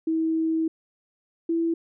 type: tone pair in turn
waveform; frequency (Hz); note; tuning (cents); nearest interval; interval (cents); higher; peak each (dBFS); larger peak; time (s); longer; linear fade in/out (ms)
sine; 322.4 / 332; E4 / E4; -38 / +12; minor second; 50; second; -21; neither; 0.07-0.68 / 1.49-1.74; first; 5
effects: none